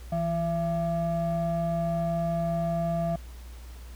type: ring-modulated tone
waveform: triangle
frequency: 254.6 Hz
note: C4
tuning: 47 cents flat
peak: -20 dBFS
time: 0.12-3.16 s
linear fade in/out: 5 ms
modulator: 420 Hz
effects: added 60 Hz sine -40 dBFS peak until 3.95 s + pink hiss -53 dBFS RMS until 3.95 s